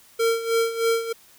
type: tone with tremolo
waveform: square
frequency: 457.5 Hz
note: A#4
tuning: 32 cents flat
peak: -18 dBFS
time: 0.19-1.13 s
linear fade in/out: 10 ms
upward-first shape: sine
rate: 3.2 Hz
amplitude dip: 75%
effects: white hiss -53 dBFS RMS until 1.38 s

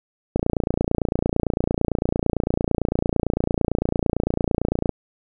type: click train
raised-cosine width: 2 ms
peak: -6 dBFS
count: 132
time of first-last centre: 0.36-4.893 s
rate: 28.9 Hz
effects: none

